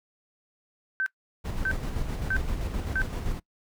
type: tone bursts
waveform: sine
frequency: 1544 Hz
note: G6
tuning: 27 cents flat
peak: -24 dBFS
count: 4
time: 1-3.018 s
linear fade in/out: 0 ms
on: 62 ms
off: 590 ms
type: noise with tremolo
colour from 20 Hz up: brown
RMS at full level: -29 dBFS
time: 1.44-3.4 s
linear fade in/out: 20 ms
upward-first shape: square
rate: 7.7 Hz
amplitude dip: 35%
effects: noise-tail reverb RT60 0.1 s tail -21 dB re dry